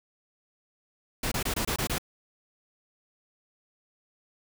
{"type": "noise bursts", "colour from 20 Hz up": "pink", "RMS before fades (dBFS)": -29, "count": 7, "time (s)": [1.23, 1.983], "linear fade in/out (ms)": 5, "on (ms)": 87, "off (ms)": 24, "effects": []}